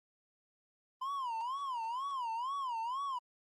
triangle tone with vibrato, 1006 Hz, B5, 32 cents sharp, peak -33 dBFS, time 1.01-3.19 s, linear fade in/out 10 ms, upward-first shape sine, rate 2.1 Hz, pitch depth 200 cents each way, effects Opus 24 kbps

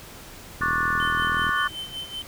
click train, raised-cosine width 3 ms, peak -21 dBFS, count 37, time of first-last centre 0.61-1.492 s, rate 40.8 Hz
sine chord, D major seventh, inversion third, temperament just, 1101.2 / 1174.7 / 1468.3 / 1762 Hz, C#6 / D6 / F#6 / A6, -12 / 0 / -14 / +2 cents, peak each -28 / -27 / -25 / -27 dBFS, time 0.61-1.68 s, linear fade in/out 10 ms
triangle tone with tremolo, 3079 Hz, G7, 32 cents flat, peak -28 dBFS, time 1-2.22 s, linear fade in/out 0 ms, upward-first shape sine, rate 5.3 Hz, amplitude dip 75%
effects pink hiss -43 dBFS RMS until 2.27 s

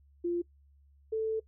sine tone pair in turn, 346.7 / 441 Hz, F4 / A4, -13 / +4 cents, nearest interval major third, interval 417 cents, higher second, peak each -28 dBFS, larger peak neither, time 0.24-0.42 / 1.12-1.4 s, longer second, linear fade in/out 10 ms, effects noise-tail reverb RT60 0.1 s tail -21 dB re dry + added 70 Hz sine -59 dBFS peak until 1.47 s

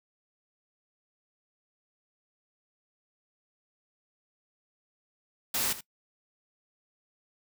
white noise with echo, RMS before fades -29 dBFS, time 5.54-5.73 s, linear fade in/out 5 ms, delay 79 ms, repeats 1, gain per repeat -14 dB, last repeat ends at 5.809 s, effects noise-tail reverb RT60 0.1 s tail -21 dB re dry

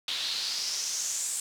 pink noise with band-pass filter sweep, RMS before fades -32 dBFS, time 0.08-1.4 s, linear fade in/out 2 ms, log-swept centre 3600 to 8200 Hz, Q 4, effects none

